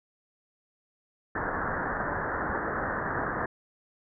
white low-pass noise, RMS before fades -31 dBFS, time 1.35-3.46 s, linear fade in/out 5 ms, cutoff 1800 Hz, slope 96 dB/octave, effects none

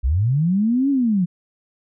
sine linear two-way sweep, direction up then down, 54.6 to 284.6 to 168 Hz, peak -15 dBFS, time 0.03-1.26 s, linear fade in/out 20 ms, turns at 0.9 s, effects none

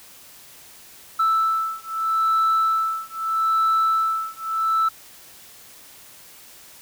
sine beating tone pair, 1318.5 / 1319.29 Hz, E6 / E6, 0 / +1 cents, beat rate 0.79 Hz, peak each -20 dBFS, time 1.19-4.89 s, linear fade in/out 10 ms, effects tanh soft clip ceiling -14 dBFS + white hiss -46 dBFS RMS until 6.81 s

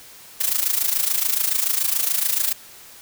blue noise with amplitude modulation, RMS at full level -18 dBFS, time 0.4-2.53 s, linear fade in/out 10 ms, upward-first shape sine, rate 27 Hz, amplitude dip 75%, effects white hiss -44 dBFS RMS until 3.01 s

